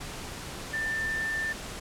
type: tone in noise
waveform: sine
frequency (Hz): 1783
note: A6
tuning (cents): +22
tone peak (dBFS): -28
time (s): 0.73-1.53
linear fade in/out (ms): 10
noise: pink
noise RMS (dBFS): -39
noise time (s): 0-1.8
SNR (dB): +8
effects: low-pass 10000 Hz 12 dB/octave